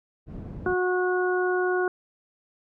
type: low-pass noise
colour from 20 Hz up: white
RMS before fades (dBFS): -37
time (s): 0.26-0.76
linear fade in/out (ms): 50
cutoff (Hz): 200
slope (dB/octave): 12
type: harmonic tone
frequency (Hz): 364.7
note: F#4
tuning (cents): -25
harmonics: 1 / 2 / 3 / 4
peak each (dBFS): -23 / -31 / -34 / -29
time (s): 0.66-1.88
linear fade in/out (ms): 2
effects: none